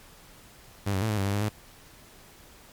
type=tone with pitch steps; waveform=sawtooth; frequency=100.4 / 94.9 / 110.6 / 106 / 97.6 / 100 / 102.2 / 106.4 Hz; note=G2 / F#2 / A2 / G#2 / G2 / G2 / G#2 / G#2; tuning=+42 / +44 / +9 / +36 / -7 / +35 / -27 / +42 cents; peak=-21 dBFS; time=0.86-1.492 s; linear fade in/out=10 ms; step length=79 ms; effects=pink hiss -52 dBFS RMS until 2.72 s + MP3 96 kbps